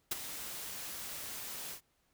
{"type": "noise with ADSR envelope", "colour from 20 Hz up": "white", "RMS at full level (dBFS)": -31, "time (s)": [0.11, 1.81], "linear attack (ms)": 8, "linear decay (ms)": 19, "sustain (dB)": -12, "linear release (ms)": 93, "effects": ["pink hiss -75 dBFS RMS until 2.13 s"]}